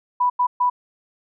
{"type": "tone bursts at uneven times", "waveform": "sine", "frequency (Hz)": 987, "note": "B5", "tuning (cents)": -1, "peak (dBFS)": -15, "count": 3, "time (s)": [[0.2, 0.3], [0.39, 0.47], [0.6, 0.7]], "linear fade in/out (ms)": 10, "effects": []}